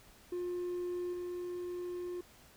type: tone with level steps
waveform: triangle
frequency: 355.3 Hz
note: F4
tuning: 30 cents sharp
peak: -32 / -35 dBFS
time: 0.32-2.21 s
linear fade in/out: 5 ms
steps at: 1.13 s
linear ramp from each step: 2 ms
effects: tanh soft clip ceiling -29 dBFS + pink hiss -60 dBFS RMS until 2.56 s